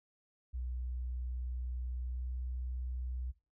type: tone with pitch glide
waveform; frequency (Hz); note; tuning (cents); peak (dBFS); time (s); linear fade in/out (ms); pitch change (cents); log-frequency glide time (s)
sine; 61.9 to 62.51; B1 to B1; +5 to +22; -36; 0.53-3.32; 20; +17; 2.08-2.24
effects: noise-tail reverb RT60 0.3 s tail -19 dB re dry